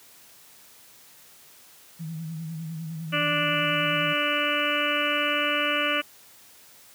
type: tone with vibrato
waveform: sine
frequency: 161.5 Hz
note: E3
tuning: 35 cents flat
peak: -31 dBFS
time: 1.99-4.14 s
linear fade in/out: 20 ms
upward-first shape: sine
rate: 9.9 Hz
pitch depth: 62 cents each way
type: harmonic tone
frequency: 293.7 Hz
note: D4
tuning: in tune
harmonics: 1 / 2 / 4 / 5 / 6 / 7 / 8 / 9 / 10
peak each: -33 / -30 / -30 / -30 / -35 / -35 / -31 / -31 / -29 dBFS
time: 3.12-6.02 s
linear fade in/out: 20 ms
effects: white hiss -52 dBFS RMS until 6.94 s + high-pass 80 Hz 12 dB/octave